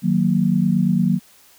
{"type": "chord", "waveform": "sine", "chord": "D# minor", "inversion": "none", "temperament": "equal", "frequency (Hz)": [155.56, 185, 233.1], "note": ["D#3", "F#3", "A#3"], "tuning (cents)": [0, 0, 0], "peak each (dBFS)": [-21, -17, -20], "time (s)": [0.02, 1.2], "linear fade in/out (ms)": 50, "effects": ["white hiss -51 dBFS RMS until 1.58 s"]}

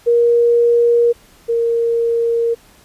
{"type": "tone pair in turn", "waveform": "sine", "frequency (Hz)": [472.6, 465], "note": ["A#4", "A#4"], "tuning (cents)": [24, -4], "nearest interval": "unison", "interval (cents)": 28, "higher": "first", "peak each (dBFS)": [-9, -13], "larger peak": "first", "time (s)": [[0.06, 1.13], [1.48, 2.55]], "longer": "neither", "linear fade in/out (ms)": 20, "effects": ["pink hiss -48 dBFS RMS until 2.84 s", "resampled to 32000 Hz"]}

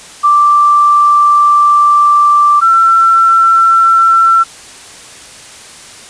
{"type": "tone pair in turn", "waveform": "sine", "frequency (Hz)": [1174.7, 1346.4], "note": ["D6", "E6"], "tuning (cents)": [0, 36], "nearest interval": "major second", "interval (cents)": 236, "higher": "second", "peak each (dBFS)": -4, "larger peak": "neither", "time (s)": [[0.23, 2.61], [2.61, 4.44]], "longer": "first", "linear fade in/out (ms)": 20, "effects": ["white hiss -33 dBFS RMS until 6.09 s", "resampled to 22050 Hz"]}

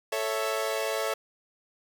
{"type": "chord", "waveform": "sawtooth", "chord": "A major", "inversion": "none", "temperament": "equal", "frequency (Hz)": [440, 554.4, 659.3], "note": ["A4", "C#5", "E5"], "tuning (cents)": [0, 0, 0], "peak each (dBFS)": -28, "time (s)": [0.12, 1.14], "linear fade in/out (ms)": 5, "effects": []}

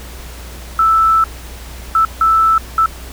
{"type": "tone bursts at uneven times", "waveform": "sine", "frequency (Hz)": 1318.5, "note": "E6", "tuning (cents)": 0, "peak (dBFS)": -8, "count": 4, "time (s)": [[0.79, 1.24], [1.95, 2.05], [2.21, 2.58], [2.78, 2.86]], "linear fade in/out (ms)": 2, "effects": ["added 60 Hz sine -30 dBFS peak until 3.12 s", "pink hiss -35 dBFS RMS until 3.12 s"]}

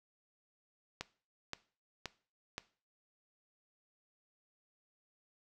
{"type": "click train", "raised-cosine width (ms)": 0.2, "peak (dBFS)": -21, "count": 4, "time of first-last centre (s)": [1.01, 2.581], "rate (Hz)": 1.91, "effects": ["noise-tail reverb RT60 0.4 s tail -18 dB re dry"]}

